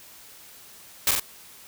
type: noise with echo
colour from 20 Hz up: white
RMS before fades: -20 dBFS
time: 1.07-1.11 s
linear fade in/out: 2 ms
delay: 44 ms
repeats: 2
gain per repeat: -3 dB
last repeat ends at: 1.198 s
effects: white hiss -48 dBFS RMS until 1.67 s